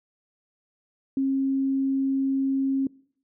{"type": "tone", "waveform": "sine", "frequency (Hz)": 270, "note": "C#4", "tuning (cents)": -45, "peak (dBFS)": -21, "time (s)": [1.17, 2.87], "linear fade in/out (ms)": 2, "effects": ["noise-tail reverb RT60 0.6 s tail -24 dB re dry"]}